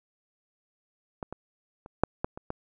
clicks, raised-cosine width 1 ms, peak -20 / -23 / -30 / -6 / -13 / -25 / -18 dBFS, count 7, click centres 1.228 / 1.326 / 1.861 / 2.036 / 2.245 / 2.375 / 2.504 s, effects none

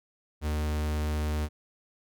45% pulse tone, 75.8 Hz, D#2, 45 cents flat, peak -27 dBFS, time 0.41-1.49 s, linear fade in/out 50 ms, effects none

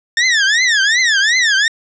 sawtooth tone with vibrato, 1790 Hz, A6, 29 cents sharp, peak -7 dBFS, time 0.17-1.68 s, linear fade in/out 2 ms, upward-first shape triangle, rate 2.7 Hz, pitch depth 270 cents each way, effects resampled to 16000 Hz + 8-bit

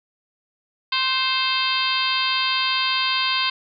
harmonic tone with a mistuned harmonic, 525 Hz, C5, 6 cents sharp, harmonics 2 / 3 / 4 / 5 / 6 / 7 / 8 / 9, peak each -25 / -30 / -30 / -26 / -27 / -27 / -28 / -29 dBFS, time 0.92-3.5 s, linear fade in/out 5 ms, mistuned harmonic 3, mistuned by -29 cents, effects none

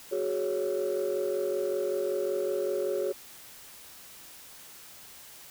sine chord, F# suspended second, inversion none, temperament equal, 370 / 415.3 / 554.4 Hz, F#4 / G#4 / C#5, 0 / 0 / 0 cents, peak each -30 dBFS, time 0.11-3.13 s, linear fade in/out 20 ms, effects tanh soft clip ceiling -22 dBFS + white hiss -49 dBFS RMS until 5.5 s

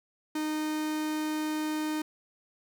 45% pulse tone, 307.9 Hz, D#4, 18 cents flat, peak -29 dBFS, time 0.35-2.02 s, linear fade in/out 5 ms, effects none

